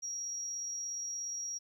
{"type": "tone with amplitude modulation", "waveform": "sine", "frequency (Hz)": 5670, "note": "F8", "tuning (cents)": 25, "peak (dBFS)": -34, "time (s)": [0.02, 1.59], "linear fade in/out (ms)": 20, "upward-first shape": "sine", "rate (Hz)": 37, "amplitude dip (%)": 25, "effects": ["tanh soft clip ceiling -32 dBFS", "12-bit"]}